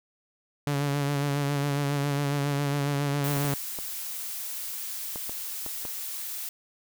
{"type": "tone with vibrato", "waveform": "sawtooth", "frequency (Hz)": 142.5, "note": "C#3", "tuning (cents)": 48, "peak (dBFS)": -21, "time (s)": [0.67, 3.54], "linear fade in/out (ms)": 0, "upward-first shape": "sine", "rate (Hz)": 7.3, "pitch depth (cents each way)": 35}
{"type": "noise", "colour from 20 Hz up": "blue", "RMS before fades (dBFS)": -35, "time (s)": [3.24, 6.49], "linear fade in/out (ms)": 2}
{"type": "clicks", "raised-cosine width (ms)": 1, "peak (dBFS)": -24, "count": 7, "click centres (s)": [3.37, 3.447, 3.788, 5.159, 5.295, 5.663, 5.852]}
{"effects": []}